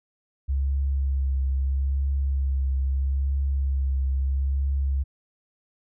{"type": "tone with vibrato", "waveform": "sine", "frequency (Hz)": 67.8, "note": "C#2", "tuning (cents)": -38, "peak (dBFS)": -21, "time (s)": [0.48, 5.04], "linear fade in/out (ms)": 20, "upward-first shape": "triangle", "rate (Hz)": 0.77, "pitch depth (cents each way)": 30, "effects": []}